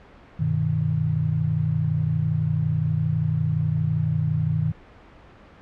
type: chord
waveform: sine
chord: G augmented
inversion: none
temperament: equal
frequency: 98 / 123.47 / 155.56 Hz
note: G2 / B2 / D#3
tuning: 0 / 0 / 0 cents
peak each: -27 / -26 / -22 dBFS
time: 0.39-4.72 s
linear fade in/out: 10 ms
effects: pink hiss -48 dBFS RMS until 5.61 s + low-pass 2000 Hz 12 dB/octave